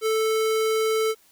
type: tone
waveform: square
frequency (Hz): 440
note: A4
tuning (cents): 0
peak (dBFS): -21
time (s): 0.01-1.15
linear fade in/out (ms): 50
effects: white hiss -58 dBFS RMS until 1.31 s